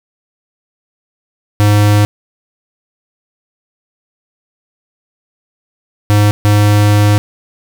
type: tone bursts at uneven times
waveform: square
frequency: 103.83 Hz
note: G#2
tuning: in tune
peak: -7 dBFS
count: 3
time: 1.6-2.05 / 6.1-6.31 / 6.45-7.18 s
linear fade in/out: 0 ms
effects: none